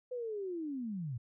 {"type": "linear sweep", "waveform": "sine", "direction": "down", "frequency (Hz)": [509, 110], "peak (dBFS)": -36, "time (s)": [0.11, 1.18], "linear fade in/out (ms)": 10, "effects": []}